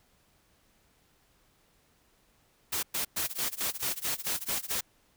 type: noise bursts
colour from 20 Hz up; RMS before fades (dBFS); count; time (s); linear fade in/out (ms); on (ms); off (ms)
white; -31; 10; 2.72-4.81; 10; 110; 110
type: noise with tremolo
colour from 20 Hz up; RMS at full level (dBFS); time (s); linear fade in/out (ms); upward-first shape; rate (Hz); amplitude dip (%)
blue; -36; 3.19-4.75; 10; sine; 18; 90
effects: pink hiss -67 dBFS RMS until 5.16 s